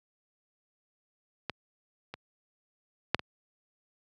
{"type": "clicks", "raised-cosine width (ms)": 0.3, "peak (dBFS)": [-16, -23, -6, -21], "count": 4, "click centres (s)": [1.497, 2.14, 3.146, 3.194], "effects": ["high-pass 80 Hz 12 dB/octave"]}